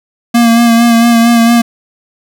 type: tone with vibrato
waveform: square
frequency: 233.1 Hz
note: A#3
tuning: in tune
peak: -5 dBFS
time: 0.34-1.62 s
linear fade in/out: 10 ms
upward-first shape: sine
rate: 4.4 Hz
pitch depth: 28 cents each way
effects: none